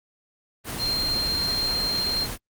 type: tone in noise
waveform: sine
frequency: 4186 Hz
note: C8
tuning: in tune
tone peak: -23 dBFS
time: 0.78-2.28 s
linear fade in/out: 50 ms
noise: pink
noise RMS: -31 dBFS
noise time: 0.64-2.38 s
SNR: +5 dB
effects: Opus 24 kbps